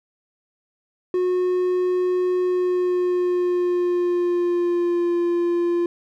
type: tone with pitch glide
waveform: triangle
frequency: 363.4 to 346.2 Hz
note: F#4 to F4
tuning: -31 to -15 cents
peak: -16 dBFS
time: 1.14-5.86 s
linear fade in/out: 2 ms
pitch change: -84 cents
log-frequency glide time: 2.42-5.18 s
effects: none